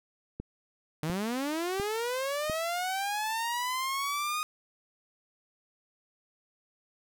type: click train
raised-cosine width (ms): 3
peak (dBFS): -23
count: 4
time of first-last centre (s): 0.4-2.498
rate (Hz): 1.43
type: linear sweep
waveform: sawtooth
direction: up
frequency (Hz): 148.5 to 1244.5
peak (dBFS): -26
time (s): 1.03-4.43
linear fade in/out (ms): 0
effects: none